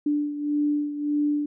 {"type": "beating tone pair", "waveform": "sine", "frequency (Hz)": [293.7, 295.4], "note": ["D4", "D4"], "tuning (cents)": [0, 10], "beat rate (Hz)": 1.7, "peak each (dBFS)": [-23, -29], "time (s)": [0.06, 1.46], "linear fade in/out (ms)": 5, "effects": []}